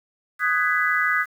sine chord, G# minor seventh, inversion second, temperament just, 1245.9 / 1495.1 / 1661.2 / 1993.5 Hz, D#6 / F#6 / G#6 / B6, +2 / +18 / 0 / +16 cents, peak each -24 dBFS, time 0.39-1.26 s, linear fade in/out 50 ms, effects 8-bit

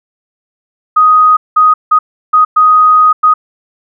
sine tone bursts at uneven times, 1249 Hz, D#6, 6 cents sharp, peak -3 dBFS, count 6, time 0.96-1.37 / 1.56-1.74 / 1.91-1.99 / 2.33-2.45 / 2.56-3.13 / 3.23-3.34 s, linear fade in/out 10 ms, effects none

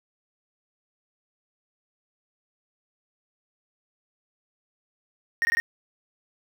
triangle tone bursts, 1857 Hz, A#6, 7 cents flat, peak -19 dBFS, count 4, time 5.42-5.6 s, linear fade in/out 0 ms, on 30 ms, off 20 ms, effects none

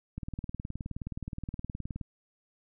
click train, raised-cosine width 5 ms, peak -24 dBFS, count 36, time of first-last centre 0.18-2.012 s, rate 19.1 Hz, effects none

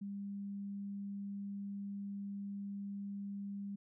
sine tone, 200.1 Hz, G3, 36 cents sharp, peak -40 dBFS, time 0.01-3.76 s, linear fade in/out 10 ms, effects none

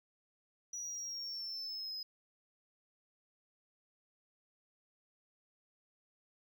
sine exponential sweep, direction down, 5860 to 5040 Hz, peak -37 dBFS, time 0.73-2.03 s, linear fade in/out 5 ms, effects tanh soft clip ceiling -39 dBFS + 13-bit

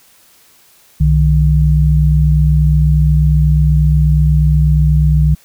sine tone pair together, 64.08 / 152.4 Hz, C2 / D#3, -35 / -36 cents, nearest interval octave + minor third, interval 1499 cents, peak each -10 / -10 dBFS, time 1-5.35 s, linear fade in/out 10 ms, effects white hiss -48 dBFS RMS until 5.44 s

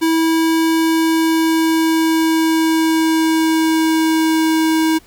square tone with pitch glide, 325 to 319.4 Hz, E4 to D#4, -24 to +45 cents, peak -13 dBFS, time 0.01-4.99 s, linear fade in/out 20 ms, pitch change -31 cents, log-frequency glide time 0.69-4.57 s, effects pink hiss -48 dBFS RMS until 5.06 s

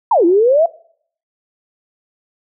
sine exponential two-way sweep, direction down then up, 1018 to 327 to 693 Hz, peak -8 dBFS, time 0.11-0.66 s, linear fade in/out 5 ms, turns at 0.25 s, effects noise-tail reverb RT60 0.6 s tail -23 dB re dry

